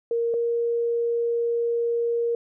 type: tone pair in turn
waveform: sine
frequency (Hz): 466.2 / 468.9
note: A#4 / A#4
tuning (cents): 0 / +10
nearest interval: unison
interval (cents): 10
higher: second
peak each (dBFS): -21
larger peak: neither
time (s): 0.11-0.34 / 0.34-2.35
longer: second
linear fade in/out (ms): 2
effects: none